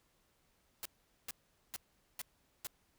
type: noise bursts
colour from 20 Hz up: white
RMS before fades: -42 dBFS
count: 5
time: 0.83-2.67 s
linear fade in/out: 0 ms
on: 24 ms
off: 430 ms
effects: pink hiss -74 dBFS RMS until 2.98 s